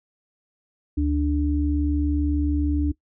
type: tone pair together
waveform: sine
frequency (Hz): 73.42 / 293.7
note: D2 / D4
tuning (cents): 0 / 0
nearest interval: 2 octaves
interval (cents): 2400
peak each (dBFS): -22 / -22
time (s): 0.97-2.92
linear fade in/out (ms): 10
effects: noise-tail reverb RT60 0.1 s tail -19 dB re dry